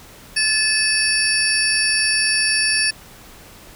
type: tone cluster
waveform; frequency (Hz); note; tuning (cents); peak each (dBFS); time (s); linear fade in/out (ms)
sine; 1736 / 2592 / 4594 / 5440 / 9990; A6 / E7 / D8 / F8 / D#9; -24 / -30 / -39 / -46 / +6; -22; 0.36-2.91; 10
effects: pink hiss -43 dBFS RMS until 3.75 s